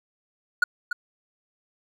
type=tone with echo; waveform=triangle; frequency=1447 Hz; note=F#6; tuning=39 cents flat; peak=-13 dBFS; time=0.62-0.64 s; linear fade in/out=5 ms; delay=290 ms; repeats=1; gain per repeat=-9 dB; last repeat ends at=0.93 s; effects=none